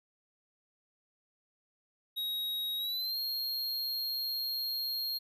square tone with pitch glide, 3800 to 4241 Hz, A#7 to C8, +33 to +23 cents, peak -33 dBFS, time 2.16-5.19 s, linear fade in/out 20 ms, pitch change +190 cents, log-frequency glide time 2.78-3.18 s, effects none

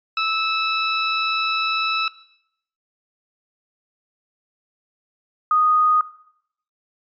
20% pulse / sine tone pair in turn, 1309 / 1240.5 Hz, E6 / D#6, -13 / -6 cents, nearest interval minor second, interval 93 cents, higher first, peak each -14 dBFS, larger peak neither, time 0.17-2.08 / 5.51-6.01 s, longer first, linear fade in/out 2 ms, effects noise-tail reverb RT60 0.7 s tail -17 dB re dry + resampled to 16000 Hz

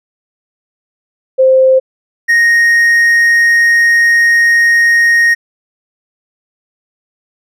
sine / triangle tone pair in turn, 523.3 / 1864.8 Hz, C5 / A#6, 0 / 0 cents, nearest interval octave + minor seventh, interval 2200 cents, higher second, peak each -4 dBFS, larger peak neither, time 1.38-1.8 / 2.28-5.35 s, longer second, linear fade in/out 20 ms, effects none

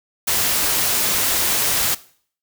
white noise, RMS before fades -19 dBFS, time 0.27-1.95 s, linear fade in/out 10 ms, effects noise-tail reverb RT60 0.5 s tail -18 dB re dry

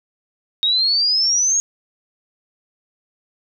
sine exponential sweep, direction up, 3729 to 6645 Hz, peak -14 dBFS, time 0.63-1.6 s, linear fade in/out 0 ms, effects none

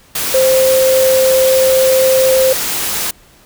sine tone in noise, 523.3 Hz, C5, in tune, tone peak -8 dBFS, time 0.34-2.53 s, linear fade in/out 5 ms, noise white, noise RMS -18 dBFS, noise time 0.15-3.11 s, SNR +7 dB, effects pink hiss -46 dBFS RMS until 3.45 s

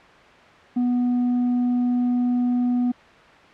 sine tone with tanh clipping, 245.6 Hz, B3, 9 cents flat, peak -19 dBFS, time 0.76-2.92 s, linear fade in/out 10 ms, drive 3 dB, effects white hiss -47 dBFS RMS until 3.53 s + low-pass 2000 Hz 12 dB/octave

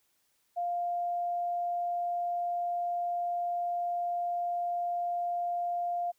sine tone, 700 Hz, F5, 4 cents sharp, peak -29 dBFS, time 0.56-6.12 s, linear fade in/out 20 ms, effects white hiss -73 dBFS RMS until 6.18 s

